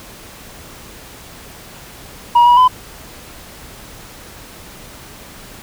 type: tone with pitch steps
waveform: sine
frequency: 956 / 969 / 1010 Hz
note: A#5 / B5 / B5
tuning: +43 / -33 / +39 cents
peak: -3 dBFS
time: 2.35-2.68 s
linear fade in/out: 10 ms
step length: 110 ms
effects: tanh soft clip ceiling -5 dBFS + pink hiss -37 dBFS RMS until 5.62 s